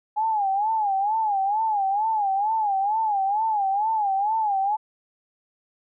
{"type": "tone with vibrato", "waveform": "sine", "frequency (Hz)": 830, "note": "G#5", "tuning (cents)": -1, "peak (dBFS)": -20, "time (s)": [0.16, 4.77], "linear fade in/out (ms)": 20, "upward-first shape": "sine", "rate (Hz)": 2.2, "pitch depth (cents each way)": 130, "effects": []}